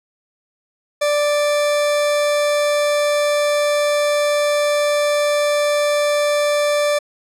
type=tone; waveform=40% pulse; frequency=587.3 Hz; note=D5; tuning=in tune; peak=-14 dBFS; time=1.01-6.99 s; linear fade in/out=10 ms; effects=low-pass 12000 Hz 12 dB/octave